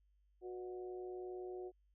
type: harmonic tone with a mistuned harmonic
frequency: 122 Hz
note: B2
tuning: 21 cents flat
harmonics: 3 / 4 / 5 / 6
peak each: -44 / -55 / -59 / -55 dBFS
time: 0.41-1.72 s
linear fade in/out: 50 ms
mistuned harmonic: 5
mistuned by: -35 cents
effects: added 50 Hz sine -70 dBFS peak until 1.94 s